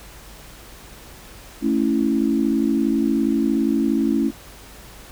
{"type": "chord", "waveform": "sine", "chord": "A major", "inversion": "none", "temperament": "equal", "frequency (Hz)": [220, 277.2, 329.6], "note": ["A3", "C#4", "E4"], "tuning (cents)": [0, 0, 0], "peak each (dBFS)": [-21, -20, -22], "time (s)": [1.61, 4.32], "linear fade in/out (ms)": 50, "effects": ["added 50 Hz sine -46 dBFS peak until 5.11 s", "pink hiss -43 dBFS RMS until 5.11 s"]}